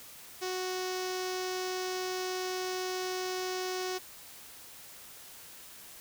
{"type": "tone with low-pass filter", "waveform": "sawtooth", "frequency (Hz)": 369.5, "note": "F#4", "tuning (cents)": -2, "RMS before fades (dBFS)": -35, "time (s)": [0.41, 3.99], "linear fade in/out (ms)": 20, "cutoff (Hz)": 5800, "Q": 2.9, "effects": ["white hiss -50 dBFS RMS until 6 s"]}